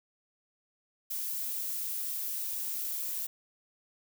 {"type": "noise with high-pass filter sweep", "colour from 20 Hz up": "violet", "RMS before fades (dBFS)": -35, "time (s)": [1.1, 3.27], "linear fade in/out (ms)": 10, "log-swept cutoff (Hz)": [230, 650], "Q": 3.8, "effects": []}